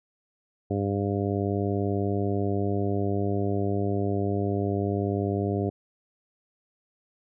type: harmonic tone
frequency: 100.2 Hz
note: G2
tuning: 38 cents sharp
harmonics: 1 / 2 / 3 / 4 / 5 / 6 / 7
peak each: -28 / -31 / -31 / -30 / -37 / -37 / -36 dBFS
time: 0.7-5.7 s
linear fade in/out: 10 ms
effects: none